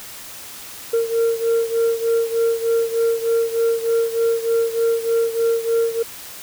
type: beating tone pair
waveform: sine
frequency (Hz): 458.9 / 462.2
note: A#4 / A#4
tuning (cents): -27 / -15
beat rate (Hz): 3.3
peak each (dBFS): -16 / -19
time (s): 0.93-6.03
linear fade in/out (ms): 10
effects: tanh soft clip ceiling -13 dBFS + white hiss -36 dBFS RMS until 6.42 s